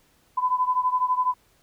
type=beating tone pair; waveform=sine; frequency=1003 / 1015 Hz; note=B5 / B5; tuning=+26 / +47 cents; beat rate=12 Hz; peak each=-22 / -25 dBFS; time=0.37-1.34 s; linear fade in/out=10 ms; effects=pink hiss -62 dBFS RMS until 1.62 s